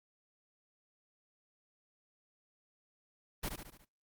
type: noise with echo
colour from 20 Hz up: pink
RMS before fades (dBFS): -36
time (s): 3.43-3.49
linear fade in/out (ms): 10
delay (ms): 72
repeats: 5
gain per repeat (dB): -5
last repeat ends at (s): 3.85
effects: noise-tail reverb RT60 0.2 s tail -24 dB re dry + Opus 24 kbps